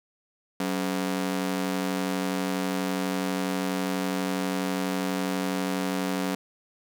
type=ring-modulated tone; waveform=sawtooth; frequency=233.1 Hz; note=A#3; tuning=in tune; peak=-19 dBFS; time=0.6-6.35 s; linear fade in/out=2 ms; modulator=46.1 Hz; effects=none